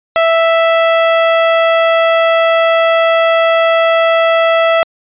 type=tone; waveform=sawtooth; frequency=659.3 Hz; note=E5; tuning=in tune; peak=-4 dBFS; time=0.16-4.83 s; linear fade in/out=0 ms; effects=resampled to 8000 Hz